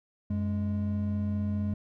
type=tone pair together; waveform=triangle; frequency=92.5 / 207.7 Hz; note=F#2 / G#3; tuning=0 / 0 cents; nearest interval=octave + major second; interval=1400 cents; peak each=-28 dBFS; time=0.3-1.74 s; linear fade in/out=5 ms; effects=none